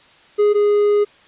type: tone pair in turn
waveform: triangle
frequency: 415.3 / 413.3 Hz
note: G#4 / G#4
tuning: 0 / -8 cents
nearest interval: unison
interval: 8 cents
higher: first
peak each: -9 / -10 dBFS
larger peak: first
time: 0.38-0.54 / 0.54-1.05 s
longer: second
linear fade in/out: 20 ms
effects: white hiss -49 dBFS RMS until 1.27 s + resampled to 8000 Hz